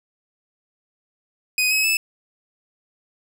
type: tone with pitch steps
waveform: sawtooth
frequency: 2500 / 2558 / 2618 Hz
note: D#7 / D#7 / E7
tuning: +8 / +47 / -13 cents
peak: -14 dBFS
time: 1.58-1.97 s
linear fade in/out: 2 ms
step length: 130 ms
effects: none